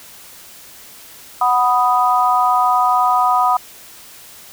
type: chord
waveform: sine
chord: B major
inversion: second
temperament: equal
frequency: 740 / 987.8 / 1244.5 Hz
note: F#5 / B5 / D#6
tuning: 0 / 0 / 0 cents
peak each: -16 dBFS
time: 1.41-3.57 s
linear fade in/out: 5 ms
effects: white hiss -40 dBFS RMS until 4.52 s